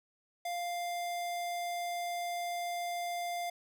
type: tone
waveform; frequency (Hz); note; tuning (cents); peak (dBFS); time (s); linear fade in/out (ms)
square; 698.5; F5; 0; -35; 0.45-3.5; 5
effects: none